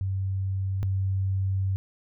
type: tone pair in turn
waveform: sine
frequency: 96 / 96 Hz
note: G2 / G2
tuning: -36 / -36 cents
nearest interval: unison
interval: 0 cents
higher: neither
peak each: -25 / -23 dBFS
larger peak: second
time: 0.01-0.83 / 0.83-1.76 s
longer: second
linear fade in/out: 0 ms
effects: none